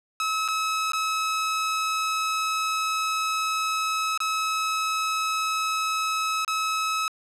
sawtooth tone with dropouts, 1289 Hz, E6, 39 cents flat, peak -20 dBFS, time 0.2-7.08 s, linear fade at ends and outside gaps 1 ms, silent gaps 0.479-0.485 / 0.92-0.933 / 4.176-4.203 / 6.448-6.478 s, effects low-pass 10000 Hz 12 dB/octave

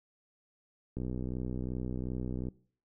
click train, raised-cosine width 3 ms, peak -24 dBFS, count 96, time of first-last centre 0.97-2.485 s, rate 62.7 Hz, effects noise-tail reverb RT60 0.5 s tail -22 dB re dry

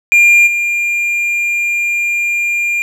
triangle tone with level steps, 2400 Hz, D7, 37 cents sharp, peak -3 / -11 dBFS, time 0.12-2.82 s, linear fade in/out 0 ms, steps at 0.46 s, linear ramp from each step 20 ms, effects none

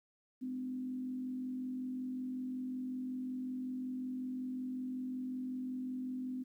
sine tone with frequency modulation, 254.9 Hz, C4, 45 cents flat, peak -37 dBFS, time 0.41-6.44 s, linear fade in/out 20 ms, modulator 45.4 Hz, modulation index 0.34, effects 12-bit

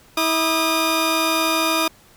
15% pulse tone pair together, 323.4 / 1221 Hz, E4 / D#6, -33 / -33 cents, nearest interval octave + major seventh, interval 2300 cents, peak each -14 dBFS, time 0.17-1.88 s, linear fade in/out 5 ms, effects pink hiss -51 dBFS RMS until 2.16 s

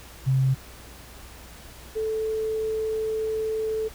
sine tone pair in turn, 132.5 / 438.5 Hz, C3 / A4, +22 / -6 cents, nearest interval octave + major sixth, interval 2072 cents, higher second, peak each -18 / -24 dBFS, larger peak first, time 0.26-0.55 / 1.95-3.89 s, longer second, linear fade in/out 20 ms, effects added 60 Hz sine -47 dBFS peak until 3.94 s + pink hiss -46 dBFS RMS until 3.94 s

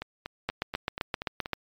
two click trains, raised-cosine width 0.3 ms, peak -12 / -18 dBFS, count 9 / 7, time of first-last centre 0.49-1.533 / 0.02-1.459 s, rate 7.67 / 4.17 Hz, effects MP3 96 kbps

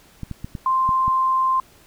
clicks, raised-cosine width 5 ms, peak -17 dBFS, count 6, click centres 0.233 / 0.313 / 0.445 / 0.552 / 0.891 / 1.08 s
sine tone, 1046.5 Hz, C6, in tune, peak -16 dBFS, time 0.66-1.6 s, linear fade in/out 2 ms
effects pink hiss -52 dBFS RMS until 1.86 s

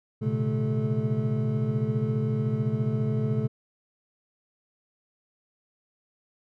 triangle tone cluster, 115.5 / 129.7 / 145.1 / 216 / 434.5 Hz, A#2 / C3 / D3 / A3 / A4, -16 / -15 / -21 / -32 / -22 cents, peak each -28 / -26 / -30 / -28 / -32 dBFS, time 0.21-3.48 s, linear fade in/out 20 ms, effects none

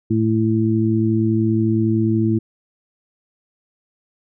harmonic tone, 110.7 Hz, A2, 11 cents sharp, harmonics 1 / 2 / 3, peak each -19 / -19 / -19 dBFS, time 0.1-2.39 s, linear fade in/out 10 ms, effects none

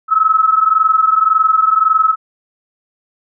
sine tone pair together, 1288 / 1309.8 Hz, E6 / E6, -41 / -11 cents, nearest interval unison, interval 30 cents, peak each -11 / -13 dBFS, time 0.08-2.16 s, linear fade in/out 50 ms, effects none

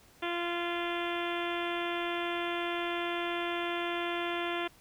harmonic tone, 345.5 Hz, F4, 19 cents flat, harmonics 1 / 2 / 3 / 4 / 5 / 6 / 7 / 8 / 9 / 10, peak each -35 / -38 / -40 / -41 / -42 / -43 / -43 / -44 / -45 / -45 dBFS, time 0.22-4.68 s, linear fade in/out 10 ms, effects pink hiss -60 dBFS RMS until 4.8 s

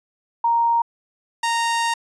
sine / sawtooth tone pair in turn, 932.3 / 927.5 Hz, A#5 / A#5, 0 / -9 cents, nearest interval unison, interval 9 cents, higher first, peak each -15 dBFS, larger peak neither, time 0.44-0.82 / 1.43-1.94 s, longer second, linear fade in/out 5 ms, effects resampled to 22050 Hz

